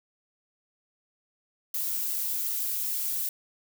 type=noise with flanger; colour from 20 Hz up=violet; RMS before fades=-30 dBFS; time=1.74-3.29 s; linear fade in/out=2 ms; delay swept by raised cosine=1.2 to 6.1 ms; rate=2.6 Hz; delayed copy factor=-0.7; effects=none